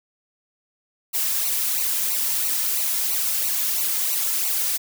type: noise with flanger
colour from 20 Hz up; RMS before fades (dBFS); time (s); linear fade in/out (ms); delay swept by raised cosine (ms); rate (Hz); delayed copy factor
blue; -23; 1.13-4.78; 20; 0.58 to 2.68; 3; -0.8
effects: none